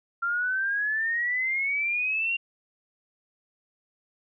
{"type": "exponential sweep", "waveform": "sine", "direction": "up", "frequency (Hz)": [1374, 2785], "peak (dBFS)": -24, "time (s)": [0.22, 2.37], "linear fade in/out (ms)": 10, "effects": []}